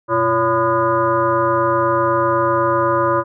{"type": "tone with frequency modulation", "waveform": "sine", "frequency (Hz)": 784, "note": "G5", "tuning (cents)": 0, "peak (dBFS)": -13, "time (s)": [0.08, 3.24], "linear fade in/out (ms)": 50, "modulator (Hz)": 220, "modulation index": 2.4, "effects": []}